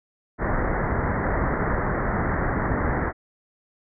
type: low-pass noise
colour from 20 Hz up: pink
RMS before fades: -24 dBFS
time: 0.38-3.13 s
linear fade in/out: 50 ms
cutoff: 2000 Hz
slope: 96 dB/octave
effects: none